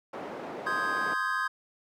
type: band-pass noise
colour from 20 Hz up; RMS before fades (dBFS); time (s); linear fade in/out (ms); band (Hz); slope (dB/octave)
white; -39; 0.13-1.14; 5; 240 to 730; 12
type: chord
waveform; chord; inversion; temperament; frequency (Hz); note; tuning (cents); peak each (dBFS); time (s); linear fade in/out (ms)
triangle; Ab major seventh; first; equal; 1046.5 / 1244.5 / 1568 / 1661.2; C6 / Eb6 / G6 / Ab6; 0 / 0 / 0 / 0; -31; 0.66-1.48; 10
effects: none